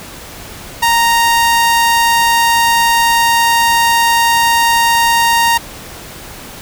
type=tone; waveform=sawtooth; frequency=930 Hz; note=A#5; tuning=4 cents flat; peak=-5 dBFS; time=0.82-5.58 s; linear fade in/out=10 ms; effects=pink hiss -31 dBFS RMS until 6.61 s